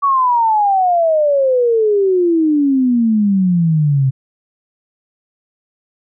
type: exponential sweep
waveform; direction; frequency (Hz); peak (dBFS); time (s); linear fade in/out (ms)
sine; down; 1138 to 130; -10; 0.02-4.11; 20
effects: none